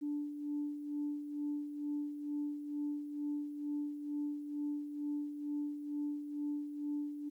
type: tone with tremolo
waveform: sine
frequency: 292.9 Hz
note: D4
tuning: 5 cents flat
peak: -33 dBFS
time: 0.01-7.3 s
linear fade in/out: 20 ms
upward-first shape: sine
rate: 2.2 Hz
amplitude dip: 60%
effects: tanh soft clip ceiling -29 dBFS + 12-bit